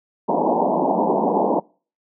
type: band-pass noise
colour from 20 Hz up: white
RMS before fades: -19 dBFS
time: 0.28-1.6 s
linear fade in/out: 10 ms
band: 170 to 960 Hz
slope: 96 dB/octave
effects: noise-tail reverb RT60 0.4 s tail -26 dB re dry